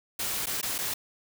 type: noise with dropouts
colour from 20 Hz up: white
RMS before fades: -31 dBFS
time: 0.19-0.94 s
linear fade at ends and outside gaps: 5 ms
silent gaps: 0.459-0.468 / 0.614-0.628 / 0.782-0.786 s
effects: none